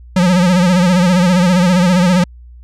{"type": "tone with vibrato", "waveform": "square", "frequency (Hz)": 180, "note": "F#3", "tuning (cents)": -47, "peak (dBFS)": -9, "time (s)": [0.16, 2.24], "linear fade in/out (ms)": 5, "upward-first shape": "sine", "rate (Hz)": 15, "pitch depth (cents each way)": 81, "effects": ["added 60 Hz sine -34 dBFS peak until 2.63 s", "low-pass 8000 Hz 12 dB/octave"]}